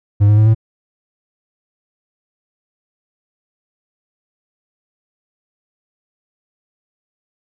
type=tone with pitch steps; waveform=triangle; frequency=102.3 / 105.12 / 108.01 / 110.98 Hz; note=G#2 / G#2 / A2 / A2; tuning=-26 / +21 / -32 / +15 cents; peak=-5 dBFS; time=0.2-0.548 s; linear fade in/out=20 ms; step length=87 ms; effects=none